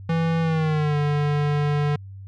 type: tone with pitch glide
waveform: square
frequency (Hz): 164.81 to 146.83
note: E3 to D3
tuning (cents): 0 to 0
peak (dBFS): -20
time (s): 0.09-1.96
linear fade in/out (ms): 5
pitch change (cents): -200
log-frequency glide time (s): 0.41-0.97
effects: added 97 Hz sine -36 dBFS peak until 2.27 s + low-pass 3000 Hz 12 dB/octave